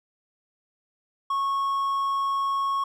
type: tone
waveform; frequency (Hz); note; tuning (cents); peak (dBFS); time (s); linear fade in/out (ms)
triangle; 1100; C#6; -14; -21; 1.3-2.84; 5
effects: none